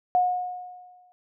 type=tone with exponential decay; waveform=sine; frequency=724 Hz; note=F#5; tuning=38 cents flat; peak=-16 dBFS; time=0.15-1.12 s; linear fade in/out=0 ms; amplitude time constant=210 ms; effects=none